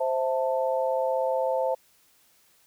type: chord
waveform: sine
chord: A minor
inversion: first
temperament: equal with one note detuned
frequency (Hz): 523.3 / 659.3 / 885.1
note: C5 / E5 / A5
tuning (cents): 0 / 0 / +10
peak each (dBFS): -25 / -29 / -30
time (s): 0-1.75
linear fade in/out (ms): 10
effects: white hiss -62 dBFS RMS until 2.66 s